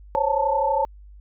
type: tone cluster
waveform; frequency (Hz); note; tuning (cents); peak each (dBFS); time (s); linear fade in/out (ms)
sine; 524 / 555 / 869 / 901; C5 / C#5 / A5 / A5; +2 / +2 / -22 / +41; -27 / -24 / -23 / -24; 0.15-0.85; 0
effects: added 50 Hz sine -42 dBFS peak until 1.2 s